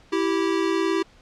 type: tone pair together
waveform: square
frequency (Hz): 329.6 / 388.7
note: E4 / G4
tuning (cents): 0 / -15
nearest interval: minor third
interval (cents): 285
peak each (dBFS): -24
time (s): 0.12-1.03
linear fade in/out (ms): 10
effects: pink hiss -54 dBFS RMS until 1.21 s + low-pass 5000 Hz 12 dB/octave